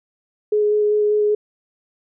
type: tone with vibrato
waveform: sine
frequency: 420 Hz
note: G#4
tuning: 19 cents sharp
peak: -14 dBFS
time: 0.52-1.35 s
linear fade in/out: 5 ms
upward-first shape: square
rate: 5.1 Hz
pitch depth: 8 cents each way
effects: none